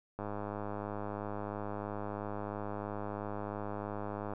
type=click train; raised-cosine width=1 ms; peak=-25 dBFS; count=428; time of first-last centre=0.19-4.336 s; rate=103 Hz; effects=none